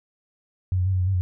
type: tone with pitch steps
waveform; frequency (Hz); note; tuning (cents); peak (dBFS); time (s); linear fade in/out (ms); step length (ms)
sine; 92.5 / 90.6 / 95.4 / 92.5 / 90.5 / 96.4 / 90.1; F#2 / F#2 / G2 / F#2 / F#2 / G2 / F#2; 0 / -36 / -47 / 0 / -38 / -28 / -45; -19; 0.72-1.21; 0; 70
effects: none